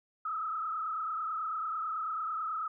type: tone with frequency modulation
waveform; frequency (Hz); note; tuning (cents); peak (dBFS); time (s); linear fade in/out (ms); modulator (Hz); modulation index
sine; 1285; E6; -45; -32; 0.25-2.68; 5; 29.1; 1.7
effects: none